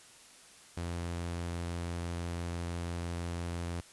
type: tone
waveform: sawtooth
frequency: 86 Hz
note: F2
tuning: 26 cents flat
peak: -31 dBFS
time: 0.77-3.81 s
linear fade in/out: 5 ms
effects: white hiss -56 dBFS RMS until 3.92 s + resampled to 24000 Hz